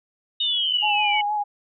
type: exponential sweep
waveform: sine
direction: down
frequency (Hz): 3729 to 2200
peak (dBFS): -22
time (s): 0.4-1.21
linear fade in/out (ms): 5
type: tone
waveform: sine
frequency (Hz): 2960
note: F#7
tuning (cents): 0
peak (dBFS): -24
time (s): 0.4-1.22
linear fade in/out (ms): 10
type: tone with vibrato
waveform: sine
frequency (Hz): 834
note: G#5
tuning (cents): +7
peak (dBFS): -21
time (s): 0.82-1.44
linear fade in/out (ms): 20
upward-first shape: sine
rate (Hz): 6.3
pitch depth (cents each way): 31
effects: none